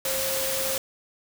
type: tone in noise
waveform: sine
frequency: 533 Hz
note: C5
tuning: 32 cents sharp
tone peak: -30 dBFS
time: 0.05-0.78 s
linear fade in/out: 2 ms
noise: white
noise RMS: -28 dBFS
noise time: 0.05-0.78 s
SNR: -5 dB
effects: none